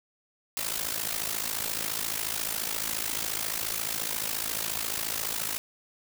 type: noise with amplitude modulation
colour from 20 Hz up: white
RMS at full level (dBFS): -28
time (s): 0.57-5.58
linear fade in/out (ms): 0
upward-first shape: sine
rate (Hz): 54.3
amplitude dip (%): 80
effects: none